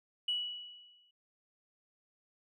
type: tone with exponential decay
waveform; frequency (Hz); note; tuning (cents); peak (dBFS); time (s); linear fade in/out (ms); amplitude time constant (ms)
sine; 2939; F#7; -12; -28; 0.28-1.11; 5; 180
effects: tanh soft clip ceiling -24 dBFS